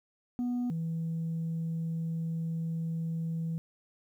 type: tone pair in turn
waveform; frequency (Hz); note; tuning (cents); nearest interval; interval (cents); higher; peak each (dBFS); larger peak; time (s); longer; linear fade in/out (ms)
sine; 245 / 163.91; B3 / E3; -14 / -10; perfect fifth; 696; first; -26 / -29; first; 0.39-0.7 / 0.7-3.58; second; 0
effects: tanh soft clip ceiling -28 dBFS + 11-bit